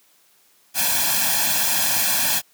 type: noise with comb filter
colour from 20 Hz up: white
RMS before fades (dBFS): -20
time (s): 0.74-2.42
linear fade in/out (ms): 50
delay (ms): 1.2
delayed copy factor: +0.9
effects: white hiss -58 dBFS RMS until 2.53 s + high-pass 150 Hz 12 dB/octave